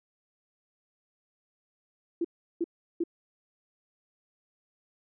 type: tone bursts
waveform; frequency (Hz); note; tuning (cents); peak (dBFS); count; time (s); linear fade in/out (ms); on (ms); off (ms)
sine; 339; E4; +49; -25; 3; 2.21-3.038; 5; 36; 360
effects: none